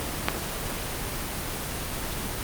click, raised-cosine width 0.3 ms, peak -3 dBFS, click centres 0.285 s, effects pink hiss -31 dBFS RMS until 2.43 s + Opus 24 kbps

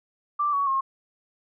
sine tone with pitch steps, 1174.7 / 1124.2 / 1076 Hz, D6 / C#6 / C6, 0 / +24 / +48 cents, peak -21 dBFS, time 0.39-0.81 s, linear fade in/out 10 ms, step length 140 ms, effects none

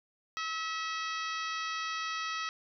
harmonic tone, 646 Hz, E5, 35 cents flat, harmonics 2 / 3 / 4 / 5 / 6 / 7 / 8 / 9, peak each -36 / -40 / -42 / -44 / -46 / -47 / -48 / -49 dBFS, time 0.37-2.49 s, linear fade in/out 0 ms, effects none

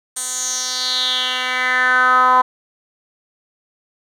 10% pulse tone with band-pass filter sweep, 253.8 Hz, B3, 47 cents sharp, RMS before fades -17 dBFS, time 0.16-2.42 s, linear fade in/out 10 ms, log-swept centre 8600 to 1000 Hz, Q 4.7, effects none

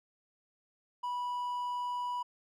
triangle tone, 981 Hz, B5, 12 cents flat, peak -31 dBFS, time 1.03-2.23 s, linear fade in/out 10 ms, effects none

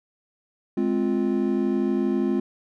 triangle chord, F minor, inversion first, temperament just, 209.5 / 261.9 / 349.2 Hz, Ab3 / C4 / F4, +15 / +2 / 0 cents, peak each -23 dBFS, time 0.77-2.4 s, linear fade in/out 5 ms, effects none

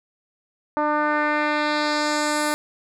10% pulse tone with low-pass filter sweep, 299.5 Hz, D4, 34 cents sharp, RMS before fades -22 dBFS, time 0.77-2.54 s, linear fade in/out 0 ms, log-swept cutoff 1000 to 12000 Hz, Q 1.6, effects none

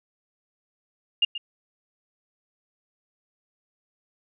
sine tone with echo, 2824 Hz, F7, 19 cents sharp, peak -16 dBFS, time 1.22-1.25 s, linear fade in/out 5 ms, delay 130 ms, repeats 1, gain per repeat -13 dB, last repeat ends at 1.38 s, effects none

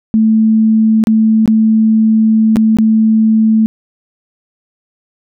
sine tone with dropouts, 220 Hz, A3, in tune, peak -6 dBFS, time 0.14-3.66 s, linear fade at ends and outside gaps 0 ms, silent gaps 1.039-1.071 / 1.458-1.477 / 2.559-2.568 / 2.77-2.786 s, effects none

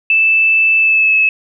sine tone with pitch glide, 2637 to 2593 Hz, E7 to E7, 0 to -29 cents, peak -8 dBFS, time 0.1-1.29 s, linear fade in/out 2 ms, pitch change -29 cents, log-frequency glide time 0.78-1.15 s, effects none

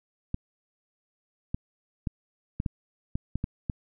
clicks, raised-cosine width 5 ms, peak -16 dBFS, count 9, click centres 0.344 / 1.545 / 2.072 / 2.601 / 2.662 / 3.155 / 3.356 / 3.441 / 3.698 s, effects none

